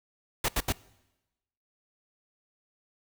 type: noise bursts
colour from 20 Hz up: pink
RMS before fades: -27 dBFS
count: 3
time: 0.44-0.725 s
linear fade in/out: 5 ms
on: 45 ms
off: 75 ms
effects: noise-tail reverb RT60 1.0 s tail -22 dB re dry